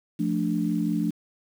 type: chord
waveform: sine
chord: D minor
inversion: first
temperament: equal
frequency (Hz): 174.61 / 220 / 293.7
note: F3 / A3 / D4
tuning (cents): 0 / 0 / 0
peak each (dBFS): -27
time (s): 0.19-1.11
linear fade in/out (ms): 10
effects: 8-bit